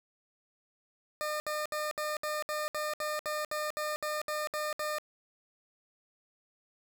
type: tone bursts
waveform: 20% pulse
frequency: 606 Hz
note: D#5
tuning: 46 cents flat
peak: -27 dBFS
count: 15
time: 1.21-4.984 s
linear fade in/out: 0 ms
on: 190 ms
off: 66 ms
effects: none